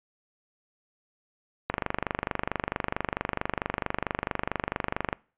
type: click train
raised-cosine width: 0.5 ms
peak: -11 dBFS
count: 85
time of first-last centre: 1.7-5.129 s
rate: 24.5 Hz
effects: noise-tail reverb RT60 0.4 s tail -24 dB re dry + resampled to 8000 Hz